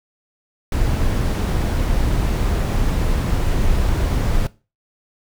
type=noise; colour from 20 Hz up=brown; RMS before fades=-18 dBFS; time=0.72-4.47 s; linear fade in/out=2 ms; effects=noise-tail reverb RT60 0.3 s tail -19 dB re dry